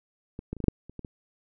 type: clicks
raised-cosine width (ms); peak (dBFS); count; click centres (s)
3; -23 / -19 / -29 / -22 / -14 / -6 / -30 / -24 / -25; 9; 0.391 / 0.53 / 0.567 / 0.603 / 0.641 / 0.683 / 0.896 / 0.993 / 1.048
effects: none